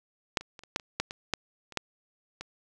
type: clicks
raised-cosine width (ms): 0.2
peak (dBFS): -8 / -26 / -28 / -30 / -10 / -28 / -10 / -20 / -9 / -29 / -10 / -21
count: 12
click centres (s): 0.372 / 0.41 / 0.592 / 0.636 / 0.761 / 0.798 / 1 / 1.109 / 1.337 / 1.723 / 1.773 / 2.41
effects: none